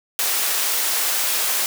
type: high-pass noise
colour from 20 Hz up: white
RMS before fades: -21 dBFS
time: 0.19-1.66 s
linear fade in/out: 0 ms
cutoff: 510 Hz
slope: 12 dB/octave
effects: none